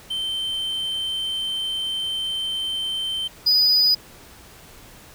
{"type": "tone pair in turn", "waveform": "triangle", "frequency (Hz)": [3105, 4957], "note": ["G7", "D#8"], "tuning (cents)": [-17, -7], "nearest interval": "minor sixth", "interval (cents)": 810, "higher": "second", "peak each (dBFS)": [-22, -13], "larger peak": "second", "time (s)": [[0.1, 3.28], [3.46, 3.95]], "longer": "first", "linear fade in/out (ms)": 10, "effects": ["pink hiss -46 dBFS RMS until 5.14 s"]}